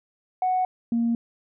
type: tone pair in turn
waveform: sine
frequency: 740 / 233.1 Hz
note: F#5 / A#3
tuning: 0 / 0 cents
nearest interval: octave + minor sixth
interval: 2000 cents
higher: first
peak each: -19 dBFS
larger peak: neither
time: 0.42-0.65 / 0.92-1.15 s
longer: neither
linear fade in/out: 2 ms
effects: tanh soft clip ceiling -16 dBFS